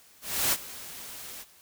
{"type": "noise with ADSR envelope", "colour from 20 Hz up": "white", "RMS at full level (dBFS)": -24, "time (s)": [0.21, 1.45], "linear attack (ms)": 310, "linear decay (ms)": 46, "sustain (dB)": -18, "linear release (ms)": 38, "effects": ["white hiss -57 dBFS RMS until 1.61 s"]}